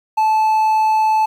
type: tone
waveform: triangle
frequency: 871 Hz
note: A5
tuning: 18 cents flat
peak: -10 dBFS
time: 0.17-1.26 s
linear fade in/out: 10 ms
effects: 8-bit